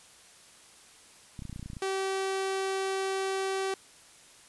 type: clicks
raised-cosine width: 5 ms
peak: -28 dBFS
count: 12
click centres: 1.392 / 1.422 / 1.453 / 1.496 / 1.528 / 1.561 / 1.595 / 1.628 / 1.66 / 1.701 / 1.733 / 1.768 s
type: tone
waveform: sawtooth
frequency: 384.9 Hz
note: G4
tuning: 32 cents flat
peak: -25 dBFS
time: 1.82-3.74 s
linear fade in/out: 2 ms
effects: white hiss -55 dBFS RMS until 4.48 s + resampled to 24000 Hz